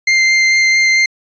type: tone with vibrato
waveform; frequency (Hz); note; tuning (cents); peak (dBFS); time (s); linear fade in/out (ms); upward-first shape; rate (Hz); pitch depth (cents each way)
40% pulse; 2093; C7; 0; -8; 0.07-1.06; 5; sine; 4.5; 8
effects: resampled to 16000 Hz